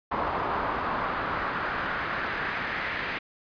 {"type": "noise with band-pass filter sweep", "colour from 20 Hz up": "brown", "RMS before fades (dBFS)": -30, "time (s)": [0.11, 3.19], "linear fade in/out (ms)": 10, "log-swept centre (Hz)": [1000, 2000], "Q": 2.1, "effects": ["resampled to 11025 Hz"]}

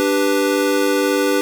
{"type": "chord", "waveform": "square", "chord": "G major", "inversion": "second", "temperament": "equal", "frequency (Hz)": [293.7, 392, 493.9], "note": ["D4", "G4", "B4"], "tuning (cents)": [0, 0, 0], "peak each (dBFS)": -20, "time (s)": [0, 1.41], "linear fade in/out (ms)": 0, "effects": []}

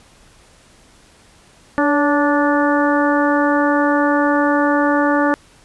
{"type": "harmonic tone with a mistuned harmonic", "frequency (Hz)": 291.6, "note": "D4", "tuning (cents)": -12, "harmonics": [1, 2, 3, 4, 5, 6], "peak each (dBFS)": [-16, -19, -21, -22, -23, -24], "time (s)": [1.78, 5.34], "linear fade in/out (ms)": 0, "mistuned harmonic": 2, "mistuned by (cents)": -36, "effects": ["pink hiss -49 dBFS RMS until 5.64 s", "resampled to 24000 Hz"]}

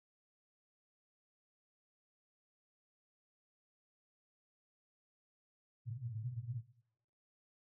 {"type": "band-pass noise", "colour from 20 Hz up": "pink", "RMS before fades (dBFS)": -43, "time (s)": [5.85, 6.63], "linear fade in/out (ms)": 50, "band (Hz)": [110, 130], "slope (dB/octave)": 96, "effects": ["noise-tail reverb RT60 0.8 s tail -20 dB re dry"]}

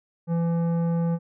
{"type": "tone with tanh clipping", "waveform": "triangle", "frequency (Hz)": 168.3, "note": "E3", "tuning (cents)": 36, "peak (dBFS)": -23, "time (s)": [0.27, 1.19], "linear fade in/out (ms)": 50, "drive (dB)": 16, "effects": []}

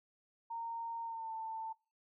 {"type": "tone with pitch glide", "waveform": "sine", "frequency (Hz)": [922, 891.6], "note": ["A#5", "A5"], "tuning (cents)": [-19, 23], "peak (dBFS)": -39, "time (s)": [0.5, 1.73], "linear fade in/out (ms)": 10, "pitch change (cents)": -58, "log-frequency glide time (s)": [1.03, 1.32], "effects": ["noise-tail reverb RT60 0.3 s tail -20 dB re dry"]}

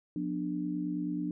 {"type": "chord", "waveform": "sine", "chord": "B diminished", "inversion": "second", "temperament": "just", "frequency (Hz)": [177.8, 246.9, 296.3], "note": ["F3", "B3", "D4"], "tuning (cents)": [31, 0, 15], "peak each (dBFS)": [-36, -39, -33], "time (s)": [0.16, 1.31], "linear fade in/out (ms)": 2, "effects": []}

